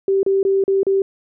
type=tone with dropouts; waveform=sine; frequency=389.3 Hz; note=G4; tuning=12 cents flat; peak=-13 dBFS; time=0.08-1.02 s; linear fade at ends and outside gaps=2 ms; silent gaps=0.231-0.263 / 0.43-0.45 / 0.639-0.679 / 0.832-0.867 s; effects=none